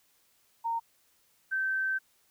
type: tone pair in turn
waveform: sine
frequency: 921 / 1548.9 Hz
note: A#5 / G6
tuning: -21 / -21 cents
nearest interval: major sixth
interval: 900 cents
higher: second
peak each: -28 / -27 dBFS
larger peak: second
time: 0.64-0.8 / 1.51-1.99 s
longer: second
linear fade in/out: 20 ms
effects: white hiss -68 dBFS RMS until 2.3 s